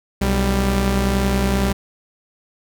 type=tone pair together; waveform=sawtooth; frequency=62.1 / 196.79 Hz; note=B1 / G3; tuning=+10 / +7 cents; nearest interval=octave + minor sixth; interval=1997 cents; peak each=-15 dBFS; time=0.21-1.73 s; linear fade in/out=10 ms; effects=none

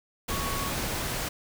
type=tone in noise; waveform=sine; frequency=1113 Hz; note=C#6; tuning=7 cents sharp; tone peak=-34 dBFS; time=0.3-0.7 s; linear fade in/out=10 ms; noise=pink; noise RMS=-31 dBFS; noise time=0.28-1.29 s; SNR=-6 dB; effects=none

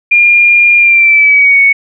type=tone with pitch glide; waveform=sine; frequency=2409 to 2222 Hz; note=D7 to C#7; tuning=+43 to +4 cents; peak=-3 dBFS; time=0.11-1.73 s; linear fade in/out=10 ms; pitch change=-139 cents; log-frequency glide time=0.77-1.61 s; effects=none

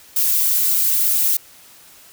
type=noise with flanger; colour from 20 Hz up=violet; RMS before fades=-17 dBFS; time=0.16-1.37 s; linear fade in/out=5 ms; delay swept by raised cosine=1.3 to 3.5 ms; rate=3.3 Hz; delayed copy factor=+0.7; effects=white hiss -46 dBFS RMS until 2.12 s

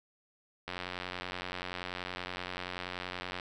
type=click train; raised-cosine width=0.3 ms; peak=-21 dBFS; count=247; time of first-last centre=0.68-3.398 s; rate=90.5 Hz; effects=none

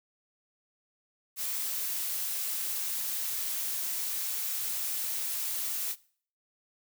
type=noise; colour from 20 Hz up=blue; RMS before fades=-33 dBFS; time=1.36-5.96 s; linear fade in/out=50 ms; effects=noise-tail reverb RT60 0.5 s tail -21 dB re dry

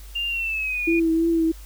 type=tone with pitch glide; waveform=sine; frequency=2794 to 2446 Hz; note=F7 to D#7; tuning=0 to -30 cents; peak=-23 dBFS; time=0.15-1 s; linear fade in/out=10 ms; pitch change=-230 cents; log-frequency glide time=0.28-0.83 s
type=tone with vibrato; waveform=sine; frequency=329.3 Hz; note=E4; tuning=2 cents flat; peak=-17 dBFS; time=0.87-1.52 s; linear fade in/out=10 ms; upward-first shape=triangle; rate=3 Hz; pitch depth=35 cents each way
effects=added 50 Hz sine -38 dBFS peak until 1.65 s + white hiss -49 dBFS RMS until 1.65 s

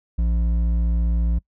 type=tone with hard clipping; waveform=sine; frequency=57.4 Hz; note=A#1; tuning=26 cents flat; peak=-19 dBFS; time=0.18-1.39 s; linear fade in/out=10 ms; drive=7 dB; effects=noise-tail reverb RT60 0.1 s tail -24 dB re dry

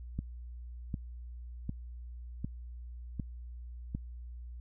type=click train; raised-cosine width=5 ms; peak=-22 dBFS; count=6; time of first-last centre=0.19-3.949 s; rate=1.33 Hz; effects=added 60 Hz sine -42 dBFS peak until 4.6 s

